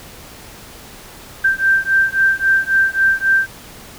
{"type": "beating tone pair", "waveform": "sine", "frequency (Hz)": [1568, 1571.7], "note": ["G6", "G6"], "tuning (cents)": [0, 4], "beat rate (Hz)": 3.7, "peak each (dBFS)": -15, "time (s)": [1.44, 3.47], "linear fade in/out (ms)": 10, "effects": ["pink hiss -38 dBFS RMS until 3.98 s"]}